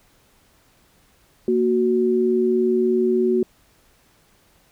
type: tone pair together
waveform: sine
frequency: 233.1 / 370 Hz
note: A#3 / F#4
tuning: 0 / 0 cents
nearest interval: minor sixth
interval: 800 cents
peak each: -21 / -17 dBFS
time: 1.48-3.43 s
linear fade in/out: 2 ms
effects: pink hiss -58 dBFS RMS until 4.71 s